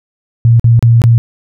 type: tone with dropouts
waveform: sine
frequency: 116.6 Hz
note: A#2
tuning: 1 cent sharp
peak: -3 dBFS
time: 0.45-1.18 s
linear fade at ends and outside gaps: 0 ms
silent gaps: 0.596-0.643 / 0.793-0.826 / 1.018-1.039 s
effects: none